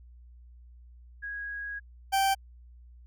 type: tone pair in turn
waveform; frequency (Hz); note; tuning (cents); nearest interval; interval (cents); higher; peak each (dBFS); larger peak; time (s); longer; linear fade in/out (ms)
sine / 40% pulse; 1651 / 779.2; G#6 / G5; -11 / -11; octave + minor second; 1300; first; -34 / -22; second; 1.22-1.8 / 2.12-2.35; first; 20
effects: added 60 Hz sine -49 dBFS peak until 3.06 s